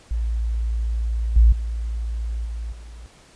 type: tone with level steps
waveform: sine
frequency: 56.7 Hz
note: A#1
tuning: 47 cents flat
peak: -20 / -9 / -23 / -26 / -36 dBFS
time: 0.11-3.06 s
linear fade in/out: 0 ms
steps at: 1.36 / 1.52 / 2.45 / 2.72 s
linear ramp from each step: 5 ms
effects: pink hiss -51 dBFS RMS until 3.35 s + resampled to 22050 Hz